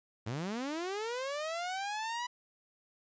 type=linear sweep; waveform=sawtooth; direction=up; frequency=99.7 to 987.8 Hz; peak=-31 dBFS; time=0.26-2.27 s; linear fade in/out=10 ms; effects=resampled to 16000 Hz + 11-bit